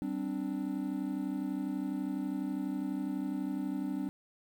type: chord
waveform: triangle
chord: G suspended fourth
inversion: none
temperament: equal with one note detuned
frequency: 193.75 / 261.6 / 293.7 Hz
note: G3 / C4 / D4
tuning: -20 / 0 / 0 cents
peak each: -36 / -35 / -34 dBFS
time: 0.02-4.09 s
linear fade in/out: 0 ms
effects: 10-bit